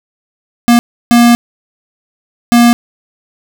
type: tone bursts at uneven times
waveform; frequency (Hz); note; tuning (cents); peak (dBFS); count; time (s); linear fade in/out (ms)
square; 237.6; A#3; +33; -4; 3; 0.68-0.79 / 1.11-1.35 / 2.52-2.73; 0
effects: none